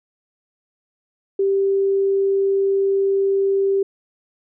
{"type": "tone", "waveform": "sine", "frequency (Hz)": 392, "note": "G4", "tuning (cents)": 0, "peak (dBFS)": -15, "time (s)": [1.39, 3.83], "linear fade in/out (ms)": 5, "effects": []}